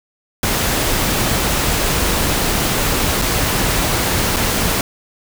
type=noise with dropouts; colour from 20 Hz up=pink; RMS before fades=-17 dBFS; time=0.43-4.81 s; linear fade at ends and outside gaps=1 ms; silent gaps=3.216-3.22 / 4.363-4.367 s; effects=none